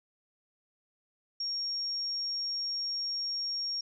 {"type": "tone", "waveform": "sine", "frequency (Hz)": 5560, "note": "F8", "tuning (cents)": -9, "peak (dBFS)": -31, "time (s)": [1.4, 3.81], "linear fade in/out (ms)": 5, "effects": []}